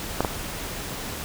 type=clicks; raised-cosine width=1 ms; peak=-6 / -8 dBFS; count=2; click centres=0.206 / 0.248 s; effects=pink hiss -33 dBFS RMS until 1.24 s